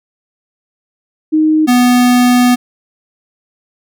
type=tone pair in turn; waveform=sine / square; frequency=311.1 / 246.7 Hz; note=D#4 / B3; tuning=0 / -2 cents; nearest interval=major third; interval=402 cents; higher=first; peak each=-7 dBFS; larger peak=neither; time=1.32-1.67 / 1.67-2.56 s; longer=second; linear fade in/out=20 ms; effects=none